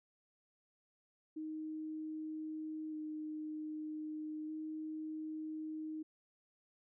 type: tone with vibrato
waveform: sine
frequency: 310 Hz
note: D#4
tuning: 6 cents flat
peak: -40 dBFS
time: 1.36-6.03 s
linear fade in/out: 10 ms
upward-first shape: square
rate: 0.32 Hz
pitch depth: 11 cents each way
effects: none